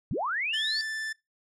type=linear sweep; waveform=sine; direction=up; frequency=87.31 to 4699 Hz; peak=-27 dBFS; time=0.11-0.81 s; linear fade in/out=0 ms
type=tone with vibrato; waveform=45% pulse; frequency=1760 Hz; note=A6; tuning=in tune; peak=-31 dBFS; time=0.53-1.13 s; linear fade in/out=10 ms; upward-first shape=triangle; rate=19 Hz; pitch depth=10 cents each way
effects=noise-tail reverb RT60 0.2 s tail -23 dB re dry + low-pass 8000 Hz 12 dB/octave